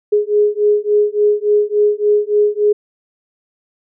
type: beating tone pair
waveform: sine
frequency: 415.3 / 418.8 Hz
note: G#4 / G#4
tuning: 0 / +15 cents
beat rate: 3.5 Hz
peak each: -14 dBFS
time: 0.12-2.73 s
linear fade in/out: 10 ms
effects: none